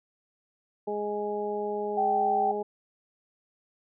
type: harmonic tone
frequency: 207.7 Hz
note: G#3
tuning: in tune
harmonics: 1 / 2 / 3 / 4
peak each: -39 / -30 / -37 / -35 dBFS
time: 0.87-2.63 s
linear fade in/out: 10 ms
type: tone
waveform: sine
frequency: 773 Hz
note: G5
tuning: 24 cents flat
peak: -23 dBFS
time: 1.97-2.52 s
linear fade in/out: 10 ms
effects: none